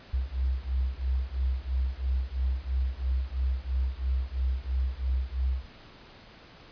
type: beating tone pair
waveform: sine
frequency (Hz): 63.1 / 66.1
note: B1 / C2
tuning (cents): +38 / +18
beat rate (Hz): 3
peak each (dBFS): -29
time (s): 0.13-5.66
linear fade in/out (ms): 10
effects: pink hiss -51 dBFS RMS until 6.71 s + resampled to 11025 Hz